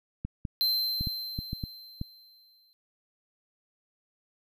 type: clicks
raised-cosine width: 5 ms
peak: -20 dBFS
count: 8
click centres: 0.25 / 0.452 / 1.01 / 1.072 / 1.389 / 1.531 / 1.638 / 2.014 s
type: tone with exponential decay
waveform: square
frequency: 4107 Hz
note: C8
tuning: 33 cents flat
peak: -23 dBFS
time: 0.61-2.73 s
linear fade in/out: 0 ms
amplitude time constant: 460 ms
effects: none